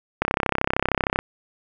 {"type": "click train", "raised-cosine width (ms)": 0.5, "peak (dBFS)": -4, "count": 33, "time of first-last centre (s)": [0.22, 1.19], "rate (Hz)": 33, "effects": []}